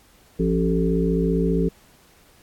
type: harmonic tone with a mistuned harmonic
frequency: 55 Hz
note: A1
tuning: in tune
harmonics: 1 / 3 / 5 / 7 / 8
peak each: -26 / -21 / -26 / -26 / -25 dBFS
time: 0.39-1.69 s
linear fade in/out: 10 ms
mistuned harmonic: 3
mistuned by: +90 cents
effects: pink hiss -55 dBFS RMS until 2.42 s + AAC 64 kbps

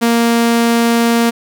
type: tone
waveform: sawtooth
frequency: 233.1 Hz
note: A#3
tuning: in tune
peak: -6 dBFS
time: 0.01-1.31 s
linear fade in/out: 20 ms
effects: none

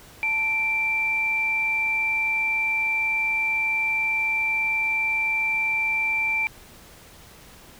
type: tone pair together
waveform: sine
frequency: 880 / 2349 Hz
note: A5 / D7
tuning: 0 / 0 cents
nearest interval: octave + perfect fourth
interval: 1700 cents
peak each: -33 / -21 dBFS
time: 0.23-6.47 s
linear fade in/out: 0 ms
effects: pink hiss -48 dBFS RMS until 7.79 s

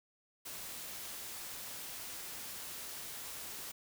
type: noise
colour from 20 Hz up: white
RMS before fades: -45 dBFS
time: 0.45-3.72 s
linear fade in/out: 10 ms
effects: none

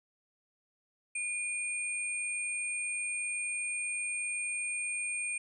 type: tone pair together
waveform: sine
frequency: 2433 / 8665 Hz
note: D#7 / C#9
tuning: -39 / -40 cents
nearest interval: octave + minor seventh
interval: 2199 cents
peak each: -34 / -37 dBFS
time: 1.15-5.38 s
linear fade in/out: 5 ms
effects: none

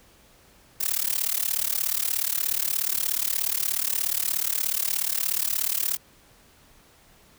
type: noise with amplitude modulation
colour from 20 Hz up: blue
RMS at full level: -22 dBFS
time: 0.8-5.97 s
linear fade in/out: 10 ms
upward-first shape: sine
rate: 36.8 Hz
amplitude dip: 95%
effects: pink hiss -56 dBFS RMS until 7.38 s

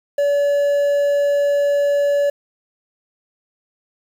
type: tone with quantisation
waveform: triangle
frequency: 572 Hz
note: D5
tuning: 46 cents flat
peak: -12 dBFS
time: 0.18-2.3 s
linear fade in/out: 5 ms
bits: 7
effects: none

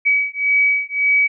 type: beating tone pair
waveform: sine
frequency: 2274 / 2275.8 Hz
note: C#7 / C#7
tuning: +44 / +45 cents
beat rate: 1.8 Hz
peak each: -17 dBFS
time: 0.05-1.28 s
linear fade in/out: 20 ms
effects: none

